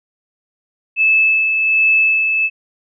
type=tone with tremolo; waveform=sine; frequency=2615 Hz; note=E7; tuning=15 cents flat; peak=-9 dBFS; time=0.96-2.5 s; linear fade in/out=50 ms; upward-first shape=sine; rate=1.3 Hz; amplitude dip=40%; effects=none